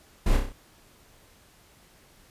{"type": "noise with echo", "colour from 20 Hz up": "brown", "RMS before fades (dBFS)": -22, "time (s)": [0.26, 0.37], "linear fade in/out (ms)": 5, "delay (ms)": 31, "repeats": 5, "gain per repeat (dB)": -4, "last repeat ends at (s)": 0.525, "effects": ["pink hiss -57 dBFS RMS until 2.3 s", "resampled to 32000 Hz"]}